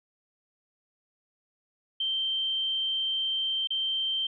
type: tone with dropouts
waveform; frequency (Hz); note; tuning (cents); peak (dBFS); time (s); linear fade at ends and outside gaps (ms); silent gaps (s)
sine; 3132; G7; -2; -26; 2-4.27; 5; 3.673-3.704
effects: none